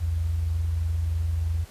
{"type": "tone pair together", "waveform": "sine", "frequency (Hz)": [59.95, 83.1], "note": ["A#1", "E2"], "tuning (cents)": [49, 15], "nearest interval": "tritone", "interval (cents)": 566, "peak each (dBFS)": [-34, -23], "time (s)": [0, 1.65], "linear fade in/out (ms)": 20, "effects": ["pink hiss -50 dBFS RMS until 1.7 s", "resampled to 32000 Hz"]}